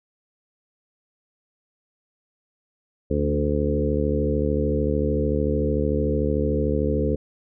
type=harmonic tone with a mistuned harmonic; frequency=73.42 Hz; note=D2; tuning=in tune; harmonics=1 / 2 / 3 / 4 / 5 / 6 / 7; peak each=-25 / -28 / -28 / -28 / -32 / -26 / -28 dBFS; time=3.1-7.16 s; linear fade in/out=10 ms; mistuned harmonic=3; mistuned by=+17 cents; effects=none